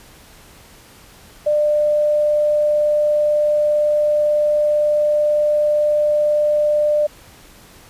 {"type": "tone", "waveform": "sine", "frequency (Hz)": 597, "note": "D5", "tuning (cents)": 28, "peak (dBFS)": -13, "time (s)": [1.46, 7.07], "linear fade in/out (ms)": 10, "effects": ["pink hiss -45 dBFS RMS until 7.89 s", "resampled to 32000 Hz"]}